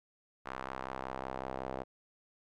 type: tone with band-pass filter sweep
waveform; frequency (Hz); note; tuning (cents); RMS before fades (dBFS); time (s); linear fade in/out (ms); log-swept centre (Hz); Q
sawtooth; 65.41; C2; 0; -41; 0.45-1.84; 20; 1200 to 640; 1.5
effects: none